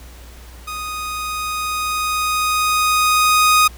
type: tone with level ramp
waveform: sawtooth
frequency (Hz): 1244.5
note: D#6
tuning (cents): 0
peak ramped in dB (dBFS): -22 to -6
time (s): 0.67-3.68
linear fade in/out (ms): 10
effects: added 60 Hz sine -37 dBFS peak until 3.77 s + pink hiss -44 dBFS RMS until 3.77 s